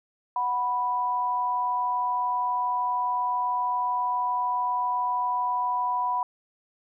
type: tone pair together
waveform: sine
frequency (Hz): 738.7 / 986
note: F#5 / B5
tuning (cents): -3 / -3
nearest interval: perfect fourth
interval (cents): 500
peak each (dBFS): -31 / -24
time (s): 0.36-6.23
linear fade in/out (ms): 2
effects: none